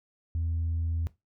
sine tone, 82.41 Hz, E2, in tune, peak -25 dBFS, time 0.35-1.07 s, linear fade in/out 0 ms, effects noise-tail reverb RT60 0.2 s tail -19 dB re dry + tanh soft clip ceiling -24 dBFS

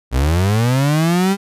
35% pulse linear sweep, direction up, 58.27 to 200.7 Hz, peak -11 dBFS, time 0.11-1.37 s, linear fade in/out 50 ms, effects resampled to 32000 Hz

